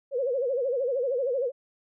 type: tone with vibrato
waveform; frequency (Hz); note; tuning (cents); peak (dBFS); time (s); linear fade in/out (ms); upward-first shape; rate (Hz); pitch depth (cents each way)
sine; 515; C5; -28; -24; 0.11-1.52; 50; sine; 13; 150
effects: none